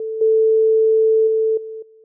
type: tone with level steps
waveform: sine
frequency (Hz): 441.5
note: A4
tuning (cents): +6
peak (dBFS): -22 / -11 / -14 / -28 / -45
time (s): 0-2.04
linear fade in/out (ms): 2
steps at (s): 0.21 / 1.27 / 1.57 / 1.82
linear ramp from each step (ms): 5
effects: none